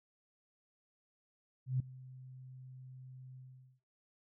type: tone with ADSR envelope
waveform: sine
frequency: 129.1 Hz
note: C3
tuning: 23 cents flat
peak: -28 dBFS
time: 1.66-3.8 s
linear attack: 140 ms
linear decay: 3 ms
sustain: -21 dB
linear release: 440 ms
effects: noise-tail reverb RT60 0.4 s tail -24 dB re dry